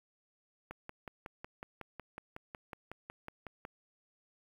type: click train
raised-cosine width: 0.5 ms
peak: -28 dBFS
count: 17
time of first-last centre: 0.71-3.651 s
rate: 5.44 Hz
effects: 9-bit